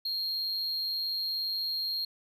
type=tone with amplitude modulation; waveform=triangle; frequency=4234 Hz; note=C8; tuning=20 cents sharp; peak=-27 dBFS; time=0.05-2.05 s; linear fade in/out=5 ms; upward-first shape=sine; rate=201 Hz; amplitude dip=35%; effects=none